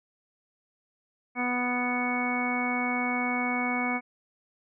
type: harmonic tone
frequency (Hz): 246.9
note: B3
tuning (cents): 0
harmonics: 1 / 2 / 3 / 4 / 5 / 6 / 7 / 9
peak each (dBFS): -30 / -39 / -33 / -37 / -37 / -41 / -42 / -30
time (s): 1.35-4.01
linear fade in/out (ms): 50
effects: none